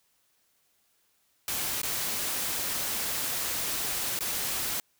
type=noise with dropouts; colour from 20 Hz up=white; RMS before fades=-31 dBFS; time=1.48-4.8 s; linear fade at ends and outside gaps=1 ms; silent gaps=1.817-1.832 / 4.19-4.207 s; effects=white hiss -70 dBFS RMS until 4.99 s